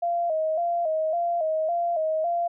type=tone with vibrato; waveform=sine; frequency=659.3 Hz; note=E5; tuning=in tune; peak=-22 dBFS; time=0.02-2.48 s; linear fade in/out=10 ms; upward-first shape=square; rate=1.8 Hz; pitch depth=77 cents each way; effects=none